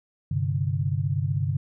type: chord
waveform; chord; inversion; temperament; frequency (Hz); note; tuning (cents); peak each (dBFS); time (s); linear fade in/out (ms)
sine; G suspended fourth; none; equal; 98 / 130.81 / 146.83; G2 / C3 / D3; 0 / 0 / 0; -27; 0.31-1.57; 5
effects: none